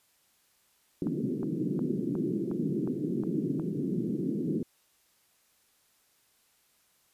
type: band-pass noise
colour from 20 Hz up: white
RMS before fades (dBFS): -31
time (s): 1.02-4.63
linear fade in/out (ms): 2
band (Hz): 140 to 370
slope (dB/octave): 48
type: click train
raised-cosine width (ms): 1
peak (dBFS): -29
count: 8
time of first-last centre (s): 1.07-3.597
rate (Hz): 2.77
effects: white hiss -68 dBFS RMS until 7.13 s + resampled to 32000 Hz